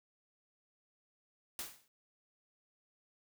white noise with exponential decay, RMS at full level -38 dBFS, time 1.59-1.88 s, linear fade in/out 1 ms, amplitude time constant 62 ms, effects none

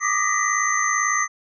sine tone cluster, 1168 / 1226 / 1899 / 2001 / 6230 Hz, D6 / D#6 / A#6 / B6 / G8, -10 / -26 / +32 / +22 / -12 cents, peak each -25 dBFS, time 0-1.28 s, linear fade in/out 50 ms, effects none

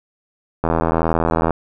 click train, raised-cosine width 1 ms, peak -3 dBFS, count 72, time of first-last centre 0.64-1.507 s, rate 81.9 Hz, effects none

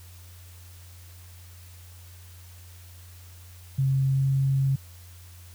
sine tone with pitch glide, 134.5 to 135.44 Hz, C3 to C#3, +48 to -40 cents, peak -20 dBFS, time 3.78-4.76 s, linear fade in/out 10 ms, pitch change +12 cents, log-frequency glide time 4.13-4.21 s, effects added 88 Hz sine -45 dBFS peak until 5.54 s + white hiss -53 dBFS RMS until 5.54 s

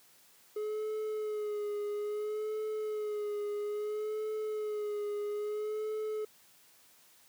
triangle tone with vibrato, 422.6 Hz, G#4, 30 cents sharp, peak -31 dBFS, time 0.56-6.25 s, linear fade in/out 5 ms, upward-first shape sine, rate 0.6 Hz, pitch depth 37 cents each way, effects white hiss -62 dBFS RMS until 7.28 s + high-pass 100 Hz 12 dB/octave

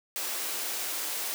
white high-pass noise, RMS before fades -33 dBFS, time 0.16-1.34 s, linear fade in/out 0 ms, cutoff 280 Hz, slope 24 dB/octave, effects none

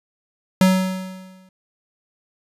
square tone with exponential decay, 187.1 Hz, F#3, 20 cents sharp, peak -10 dBFS, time 0.61-1.49 s, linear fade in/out 2 ms, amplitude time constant 190 ms, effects resampled to 32000 Hz

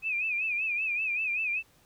sine tone with vibrato, 2506 Hz, D#7, 12 cents sharp, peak -27 dBFS, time 0.02-1.63 s, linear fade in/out 50 ms, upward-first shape sine, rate 5.2 Hz, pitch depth 100 cents each way, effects pink hiss -63 dBFS RMS until 1.85 s

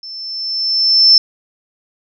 sine tone with level ramp, 5310 Hz, E8, 12 cents sharp, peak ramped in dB -28 to -3 dBFS, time 0.03-1.18 s, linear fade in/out 2 ms, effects none

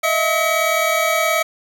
square tone cluster, 629 / 668 / 1280 / 2274 Hz, D#5 / E5 / D#6 / C#7, +19 / +23 / +49 / +44 cents, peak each -22 dBFS, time 0.03-1.43 s, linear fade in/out 10 ms, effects none

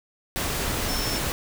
sine tone in noise, 5400 Hz, E8, 41 cents sharp, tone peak -31 dBFS, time 0.89-1.18 s, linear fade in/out 0 ms, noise pink, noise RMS -27 dBFS, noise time 0.36-1.32 s, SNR -7 dB, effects none

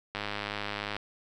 click train, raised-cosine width 0.3 ms, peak -17 dBFS, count 85, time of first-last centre 0.15-0.966 s, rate 103 Hz, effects none

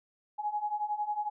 sine beating tone pair, 830.6 / 841.6 Hz, G#5 / G#5, 0 / +23 cents, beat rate 11 Hz, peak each -35 / -32 dBFS, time 0.38-1.3 s, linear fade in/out 20 ms, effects none

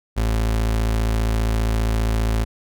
35% pulse tone, 55 Hz, A1, in tune, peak -16 dBFS, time 0.16-2.45 s, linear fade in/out 20 ms, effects none

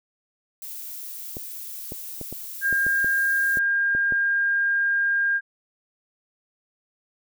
violet noise, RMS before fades -36 dBFS, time 0.62-3.59 s, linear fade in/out 2 ms
clicks, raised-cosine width 2 ms, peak -21 dBFS, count 10, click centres 1.369 / 1.921 / 2.213 / 2.326 / 2.727 / 2.866 / 3.045 / 3.572 / 3.95 / 4.123 s
sine tone, 1609 Hz, G6, 45 cents sharp, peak -19 dBFS, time 2.61-5.41 s, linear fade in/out 50 ms
effects none

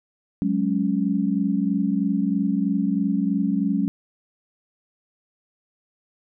sine chord, F# suspended second, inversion none, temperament just, 185 / 208.1 / 277.5 Hz, F#3 / G#3 / C#4, 0 / +4 / +2 cents, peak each -24 / -23 / -24 dBFS, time 0.42-3.88 s, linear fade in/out 0 ms, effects none

